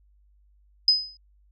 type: tone with exponential decay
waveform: sine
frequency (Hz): 5030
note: D#8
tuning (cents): +18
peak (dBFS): -12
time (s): 0.88-1.17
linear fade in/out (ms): 2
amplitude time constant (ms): 63
effects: added 50 Hz sine -57 dBFS peak until 1.51 s